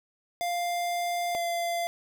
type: tone pair in turn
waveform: square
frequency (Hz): 698.5 / 687.7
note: F5 / F5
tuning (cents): 0 / -27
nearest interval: unison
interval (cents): 27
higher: first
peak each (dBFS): -28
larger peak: neither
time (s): 0.41-1.35 / 1.35-1.87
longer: first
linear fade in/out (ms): 0
effects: none